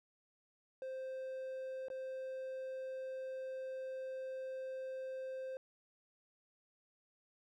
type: tone with dropouts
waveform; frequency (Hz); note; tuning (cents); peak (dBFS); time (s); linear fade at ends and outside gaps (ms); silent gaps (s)
triangle; 523.3; C5; 0; -39; 0.82-5.57; 1; 1.884-1.901
effects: none